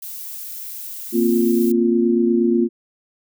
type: noise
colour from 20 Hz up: violet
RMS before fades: -32 dBFS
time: 0.02-1.72 s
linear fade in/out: 5 ms
type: chord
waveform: sine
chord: Bb suspended second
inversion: none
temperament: equal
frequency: 233.1 / 261.6 / 349.2 Hz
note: Bb3 / C4 / F4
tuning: 0 / 0 / 0 cents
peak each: -17 / -22 / -17 dBFS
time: 1.12-2.69 s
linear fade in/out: 50 ms
effects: none